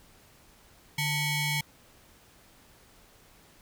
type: ring-modulated tone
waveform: sawtooth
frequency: 1042 Hz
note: C6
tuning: 7 cents flat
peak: -20 dBFS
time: 0.98-1.61 s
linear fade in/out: 5 ms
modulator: 1190 Hz
effects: pink hiss -58 dBFS RMS until 3.61 s